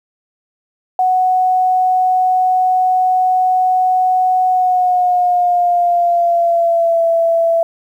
sine tone with pitch glide, 740 to 666.9 Hz, F#5 to E5, 0 to +20 cents, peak -10 dBFS, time 0.99-7.63 s, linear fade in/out 2 ms, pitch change -180 cents, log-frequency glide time 4.48-7.04 s, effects 8-bit

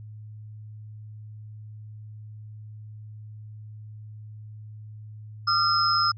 sine tone cluster, 1213 / 1371 / 5130 Hz, D#6 / F6 / E8, -44 / -32 / -48 cents, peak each -24 dBFS, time 5.47-6.12 s, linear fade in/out 10 ms, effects added 107 Hz sine -39 dBFS peak until 6.17 s

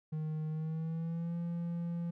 triangle tone with pitch glide, 155.56 to 170.62 Hz, D#3 to F3, 0 to -40 cents, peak -32 dBFS, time 0.12-2.11 s, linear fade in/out 10 ms, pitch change +160 cents, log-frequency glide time 0.49-1.36 s, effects none

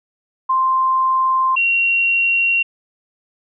sine tone pair in turn, 1046.5 / 2746 Hz, C6 / F7, 0 / -30 cents, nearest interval octave + perfect fourth, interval 1670 cents, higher second, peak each -13 dBFS, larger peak neither, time 0.49-1.56 / 1.56-2.63 s, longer neither, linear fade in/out 10 ms, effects none

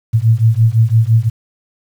sine beating tone pair, 110 / 115.9 Hz, A2 / A#2, 0 / -10 cents, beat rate 5.9 Hz, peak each -11 dBFS, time 0.13-1.3 s, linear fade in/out 20 ms, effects 7-bit

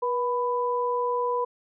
sine tone pair together, 484.8 / 994.6 Hz, B4 / B5, -32 / +12 cents, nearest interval octave, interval 1244 cents, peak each -26 / -26 dBFS, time 0.02-1.45 s, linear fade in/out 10 ms, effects none

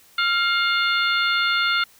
harmonic tone with a mistuned harmonic, 710 Hz, F5, 28 cents sharp, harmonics 2 / 3 / 4 / 5 / 6, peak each -20 / -26 / -28 / -26 / -30 dBFS, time 0.18-1.84 s, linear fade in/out 5 ms, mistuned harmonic 2, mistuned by -40 cents, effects white hiss -53 dBFS RMS until 1.99 s

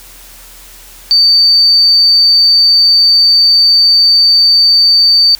sine tone, 4587 Hz, D8, 42 cents flat, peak -4 dBFS, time 1.11-5.35 s, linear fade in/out 0 ms, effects added 40 Hz sine -39 dBFS peak until 5.39 s + white hiss -36 dBFS RMS until 5.39 s

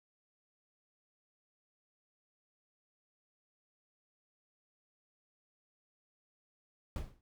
brown noise with exponential decay, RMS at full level -33 dBFS, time 6.96-7.21 s, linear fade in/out 1 ms, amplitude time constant 53 ms, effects none

